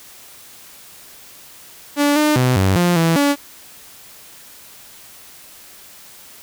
sawtooth tone with pitch steps, 289 / 301.7 / 126.9 / 95.5 / 175.7 / 165 / 285.3 Hz, D4 / D4 / B2 / G2 / F3 / E3 / C#4, -28 / +47 / +47 / -45 / +11 / +2 / +50 cents, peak -9 dBFS, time 1.96-3.36 s, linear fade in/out 50 ms, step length 200 ms, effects white hiss -42 dBFS RMS until 6.42 s

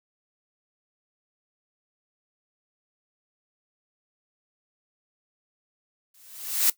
blue noise with exponential growth, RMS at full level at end -18 dBFS, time 6.14-6.7 s, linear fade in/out 5 ms, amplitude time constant 120 ms, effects noise-tail reverb RT60 0.1 s tail -17 dB re dry

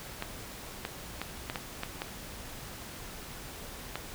clicks, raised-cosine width 0.3 ms, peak -17 dBFS, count 8, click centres 0.224 / 0.851 / 1.216 / 1.499 / 1.558 / 1.834 / 2.019 / 3.956 s, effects pink hiss -44 dBFS RMS until 4.14 s

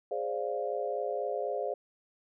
sine chord, D half-diminished seventh, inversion second, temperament equal, 415.3 / 523.3 / 587.3 / 698.5 Hz, Ab4 / C5 / D5 / F5, 0 / 0 / 0 / 0 cents, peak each -36 / -35 / -36 / -37 dBFS, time 0.11-1.74 s, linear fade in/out 5 ms, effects none

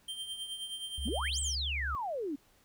square tone with tremolo, 3150 Hz, G7, 8 cents sharp, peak -36 dBFS, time 0.08-1.55 s, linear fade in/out 5 ms, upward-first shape triangle, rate 9.5 Hz, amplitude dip 65%
sine tone with pitch glide, 67.8 to 69.75 Hz, C#2 to C#2, -38 to +11 cents, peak -35 dBFS, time 0.98-1.95 s, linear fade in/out 0 ms, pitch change +49 cents, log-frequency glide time 1.36-1.5 s
sine exponential two-way sweep, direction up then down, 185 to 8530 to 266 Hz, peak -33 dBFS, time 1.05-2.36 s, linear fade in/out 10 ms, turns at 1.4 s
clicks, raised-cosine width 2 ms, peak -34 dBFS, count 2, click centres 1.078 / 1.087 s
effects pink hiss -66 dBFS RMS until 2.64 s

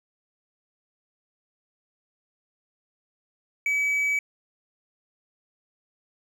triangle tone, 2284 Hz, D7, 49 cents flat, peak -20 dBFS, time 3.66-4.19 s, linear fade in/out 2 ms, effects none

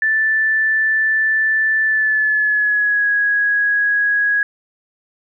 sine tone with pitch glide, 1760 to 1661.2 Hz, A6 to G#6, 0 to 0 cents, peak -13 dBFS, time 0.02-4.43 s, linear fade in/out 2 ms, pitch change -100 cents, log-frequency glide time 1.84-3.08 s, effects none

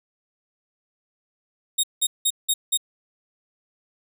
15% pulse tone bursts, 3729 Hz, A#7, in tune, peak -11 dBFS, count 5, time 1.78-2.775 s, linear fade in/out 10 ms, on 55 ms, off 180 ms, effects none

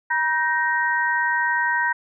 sine tone cluster, 958 / 1553 / 1870 Hz, A#5 / G6 / A#6, +47 / -17 / +5 cents, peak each -23 dBFS, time 0.1-1.93 s, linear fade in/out 10 ms, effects none

